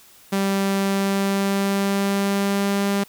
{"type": "tone with pitch glide", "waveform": "sawtooth", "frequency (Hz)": [196, 199.54], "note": ["G3", "G3"], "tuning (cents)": [0, 31], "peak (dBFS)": -15, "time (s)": [0.32, 3.04], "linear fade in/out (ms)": 10, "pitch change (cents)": 31, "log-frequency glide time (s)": [0.79, 2.85], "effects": ["white hiss -50 dBFS RMS until 3.08 s"]}